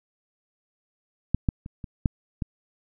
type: clicks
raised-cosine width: 5 ms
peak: -8 / -9 / -25 / -23 / -8 / -15 dBFS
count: 6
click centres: 1.346 / 1.488 / 1.661 / 1.842 / 2.058 / 2.422 s
effects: none